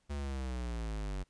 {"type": "linear sweep", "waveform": "square", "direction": "down", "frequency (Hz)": [73.1, 46.25], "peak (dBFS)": -36, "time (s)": [0.09, 1.24], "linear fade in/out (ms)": 20, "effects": ["pink hiss -75 dBFS RMS until 1.29 s", "resampled to 22050 Hz"]}